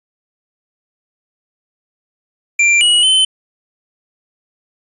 square tone with pitch steps, 2366 / 2913 / 3061 Hz, D7 / F#7 / G7, +12 / -28 / -42 cents, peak -9 dBFS, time 2.59-3.25 s, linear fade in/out 5 ms, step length 220 ms, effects resampled to 24000 Hz

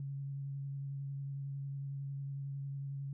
sine tone with vibrato, 138.59 Hz, C#3, in tune, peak -38 dBFS, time 0-3.13 s, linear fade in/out 2 ms, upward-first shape triangle, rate 11 Hz, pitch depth 18 cents each way, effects none

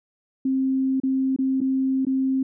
sine tone with dropouts, 264.8 Hz, C4, 21 cents sharp, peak -19 dBFS, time 0.45-2.43 s, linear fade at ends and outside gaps 5 ms, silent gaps 1.001-1.034 / 1.363-1.387 / 1.606-1.613 / 2.051-2.067 s, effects none

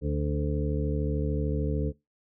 harmonic tone with a mistuned harmonic, 73.42 Hz, D2, in tune, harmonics 1 / 2 / 3 / 4 / 6 / 7, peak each -29 / -30 / -37 / -34 / -34 / -39 dBFS, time 0.01-1.93 s, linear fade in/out 50 ms, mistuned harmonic 6, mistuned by -16 cents, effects noise-tail reverb RT60 0.2 s tail -21 dB re dry

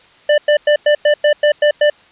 square tone bursts, 593 Hz, D5, 17 cents sharp, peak -9 dBFS, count 9, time 0.29-1.9 s, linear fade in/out 5 ms, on 90 ms, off 100 ms, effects white hiss -47 dBFS RMS until 2.11 s + resampled to 8000 Hz

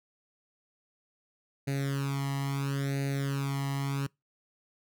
sawtooth tone with flanger, 138.59 Hz, C#3, in tune, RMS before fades -31 dBFS, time 1.67-4.07 s, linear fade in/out 10 ms, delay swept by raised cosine 0.46 to 1 ms, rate 0.74 Hz, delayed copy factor +0.9, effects noise-tail reverb RT60 0.2 s tail -25 dB re dry

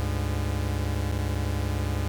45% pulse tone pair together, 71.84 / 101.8 Hz, D2 / G#2, -38 / -34 cents, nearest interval tritone, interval 604 cents, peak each -28 dBFS, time 0-2.08 s, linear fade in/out 0 ms, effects none

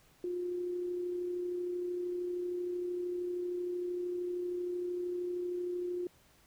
sine tone with amplitude modulation, 355.5 Hz, F4, 31 cents sharp, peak -32 dBFS, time 0.24-6.07 s, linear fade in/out 2 ms, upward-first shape sine, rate 33 Hz, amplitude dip 30%, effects pink hiss -65 dBFS RMS until 6.46 s

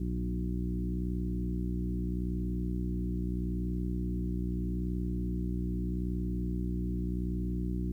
harmonic tone with a mistuned harmonic, 60.8 Hz, B1, 26 cents flat, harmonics 1 / 2 / 3 / 4 / 5 / 6, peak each -33 / -40 / -35 / -44 / -40 / -45 dBFS, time 0-7.92 s, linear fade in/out 5 ms, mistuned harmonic 2, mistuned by -26 cents, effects 11-bit

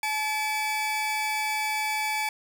40% pulse tone pair together, 859.7 / 2295 Hz, A5 / D7, -40 / -40 cents, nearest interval octave + perfect fourth, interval 1700 cents, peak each -28 dBFS, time 0.03-2.29 s, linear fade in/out 2 ms, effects none

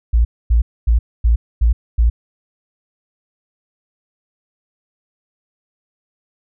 sine tone bursts, 57.3 Hz, A#1, 29 cents flat, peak -9 dBFS, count 6, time 0.13-2.1 s, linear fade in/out 10 ms, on 120 ms, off 250 ms, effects none

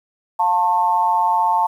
sine tone with amplitude modulation, 892 Hz, A5, 23 cents sharp, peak -10 dBFS, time 0.39-1.67 s, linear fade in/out 10 ms, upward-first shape sine, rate 187 Hz, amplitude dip 85%, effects 8-bit

